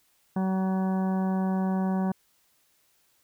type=harmonic tone with a mistuned harmonic; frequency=189 Hz; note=F#3; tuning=37 cents sharp; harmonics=1 / 2 / 3 / 4 / 5 / 6 / 8 / 9; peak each=-24 / -37 / -39 / -36 / -40 / -45 / -48 / -52 dBFS; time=0.36-2.12 s; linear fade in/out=5 ms; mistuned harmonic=8; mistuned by=-21 cents; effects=white hiss -67 dBFS RMS until 3.23 s